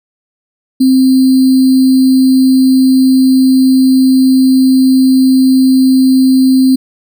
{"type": "tone with sample-and-hold", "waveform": "sine", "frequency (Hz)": 261.6, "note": "C4", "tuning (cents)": 0, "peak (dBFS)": -4, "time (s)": [0.8, 6.76], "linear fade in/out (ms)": 10, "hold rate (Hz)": 4410, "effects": []}